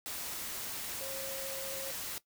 sine tone in noise, 540 Hz, C#5, 45 cents flat, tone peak -41 dBFS, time 1.01-1.91 s, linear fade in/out 0 ms, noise white, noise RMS -40 dBFS, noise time 0.06-2.18 s, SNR -4 dB, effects noise-tail reverb RT60 0.1 s tail -17 dB re dry

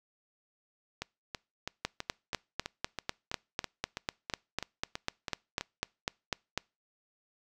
two click trains, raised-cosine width 0.2 ms, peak -18 / -13 dBFS, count 15 / 20, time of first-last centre 1.02-5.61 / 1.85-6.576 s, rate 3.05 / 4.02 Hz, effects noise-tail reverb RT60 0.3 s tail -26 dB re dry

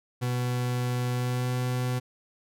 40% pulse tone with pitch glide, 123.8 to 125.31 Hz, B2 to B2, +5 to +26 cents, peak -25 dBFS, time 0.21-2 s, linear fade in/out 20 ms, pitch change +21 cents, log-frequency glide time 1.12-1.53 s, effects none

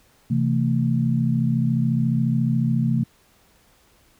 sine chord, A minor, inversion first, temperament equal with one note detuned, 130.81 / 164.81 / 225.3 Hz, C3 / E3 / A3, 0 / 0 / +41 cents, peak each -21 / -24 / -22 dBFS, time 0.3-3.04 s, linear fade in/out 10 ms, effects pink hiss -58 dBFS RMS until 4.19 s

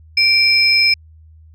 sine tone pair together, 2349 / 5141 Hz, D7 / E8, 0 / -44 cents, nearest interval octave + major second, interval 1356 cents, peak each -12 dBFS, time 0.17-0.94 s, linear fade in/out 5 ms, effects tanh soft clip ceiling -3 dBFS + added 79 Hz sine -41 dBFS peak until 1.54 s

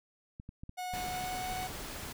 clicks, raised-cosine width 5 ms, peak -32 dBFS, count 7, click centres 0.399 / 0.491 / 0.635 / 0.694 / 0.938 / 1.086 / 1.24 s
45% pulse tone with pitch glide, 730 to 741 Hz, F#5 to F#5, -24 to +2 cents, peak -36 dBFS, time 0.77-1.68 s, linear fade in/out 20 ms, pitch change +26 cents, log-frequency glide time 0.98-1.55 s
pink noise, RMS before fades -42 dBFS, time 0.93-2.13 s, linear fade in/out 10 ms
effects none

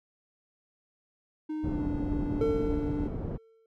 triangle tone with pitch glide, 308.8 to 292.6 Hz, D#4 to D4, -13 to -6 cents, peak -29 dBFS, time 1.49-3.08 s, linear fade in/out 10 ms, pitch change -93 cents, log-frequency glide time 1.65-1.84 s
pink low-pass noise, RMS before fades -33 dBFS, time 1.63-3.38 s, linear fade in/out 20 ms, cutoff 390 Hz, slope 12 dB/octave
triangle tone with exponential decay, 450 Hz, A4, 39 cents sharp, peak -21 dBFS, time 2.41-3.66 s, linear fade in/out 2 ms, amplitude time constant 270 ms
effects none

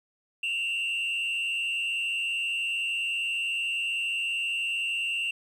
sine tone with frequency modulation, 2753 Hz, F7, 25 cents flat, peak -24 dBFS, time 0.43-5.31 s, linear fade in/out 5 ms, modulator 95.5 Hz, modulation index 0.98, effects tanh soft clip ceiling -26 dBFS + 10-bit

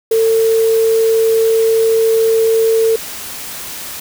sine tone in noise, 450 Hz, A4, 39 cents sharp, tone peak -9 dBFS, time 0.11-2.96 s, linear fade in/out 5 ms, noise white, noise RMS -27 dBFS, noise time 0.11-4 s, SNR +15 dB, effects none

